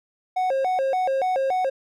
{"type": "tone with vibrato", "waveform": "triangle", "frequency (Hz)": 630, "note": "D#5", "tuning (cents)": 21, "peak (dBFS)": -18, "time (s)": [0.36, 1.7], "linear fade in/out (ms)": 10, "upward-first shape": "square", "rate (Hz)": 3.5, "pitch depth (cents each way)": 280, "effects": []}